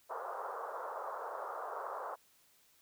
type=band-pass noise; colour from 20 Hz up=white; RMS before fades=-42 dBFS; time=0.09-2.16 s; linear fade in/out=20 ms; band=440 to 1300 Hz; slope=48 dB/octave; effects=white hiss -68 dBFS RMS until 2.81 s